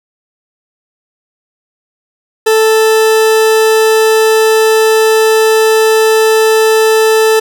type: tone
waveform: 40% pulse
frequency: 440 Hz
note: A4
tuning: in tune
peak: -5 dBFS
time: 2.46-7.4 s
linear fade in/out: 10 ms
effects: none